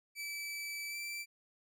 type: tone with pitch glide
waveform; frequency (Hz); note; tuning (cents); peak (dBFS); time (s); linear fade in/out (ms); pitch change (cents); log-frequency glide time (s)
sawtooth; 2310 to 2338; D7 to D7; -29 to -8; -36; 0.15-1.26; 50; +21; 0.89-0.96
effects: none